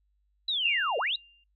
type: linear two-way sweep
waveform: sine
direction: down then up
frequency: 4011 to 424.9 to 4011 Hz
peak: -26 dBFS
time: 0.48-1.16 s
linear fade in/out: 5 ms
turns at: 0.98 s
type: tone with exponential decay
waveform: sine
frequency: 2794 Hz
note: F7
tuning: in tune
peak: -23 dBFS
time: 0.65-1.44 s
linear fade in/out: 5 ms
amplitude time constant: 170 ms
effects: noise-tail reverb RT60 0.1 s tail -24 dB re dry + added 50 Hz sine -68 dBFS peak until 1.55 s